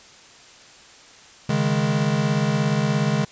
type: chord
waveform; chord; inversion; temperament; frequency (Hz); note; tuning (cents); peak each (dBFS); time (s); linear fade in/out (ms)
square; C# suspended second; none; equal; 138.59 / 155.56 / 207.7; C#3 / D#3 / G#3; 0 / 0 / 0; -24; 1.49-3.25; 5
effects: white hiss -47 dBFS RMS until 3.31 s + resampled to 16000 Hz